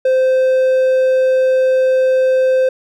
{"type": "tone", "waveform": "triangle", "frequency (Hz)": 519, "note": "C5", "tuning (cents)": -14, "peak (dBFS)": -8, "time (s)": [0.05, 2.69], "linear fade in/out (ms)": 5, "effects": []}